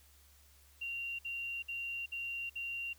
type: tone bursts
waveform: sine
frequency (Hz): 2765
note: F7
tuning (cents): -18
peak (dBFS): -37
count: 5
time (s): 0.81-2.934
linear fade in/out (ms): 10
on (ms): 380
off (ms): 56
effects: added 70 Hz sine -63 dBFS peak until 2.98 s + white hiss -65 dBFS RMS until 2.98 s